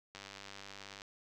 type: click train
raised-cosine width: 0.2 ms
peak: -30 dBFS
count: 87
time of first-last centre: 0.15-1.019 s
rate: 99 Hz
effects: none